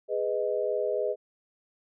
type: chord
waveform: sine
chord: G# minor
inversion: none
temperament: just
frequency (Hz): 415.3 / 498.4 / 623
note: G#4 / B4 / D#5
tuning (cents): 0 / +16 / +2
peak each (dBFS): -30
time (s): 0.08-1.16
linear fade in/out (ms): 50
effects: none